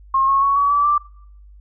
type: tone with pitch steps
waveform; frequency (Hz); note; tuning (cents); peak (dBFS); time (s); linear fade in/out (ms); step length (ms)
sine; 1074 / 1093.4 / 1113.2 / 1133.3 / 1153.7 / 1174.6; C6 / C#6 / C#6 / C#6 / D6 / D6; +45 / -24 / +7 / +38 / -31 / 0; -13; 0.14-0.98; 5; 140
effects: noise-tail reverb RT60 0.7 s tail -25 dB re dry + added 50 Hz sine -41 dBFS peak until 1.6 s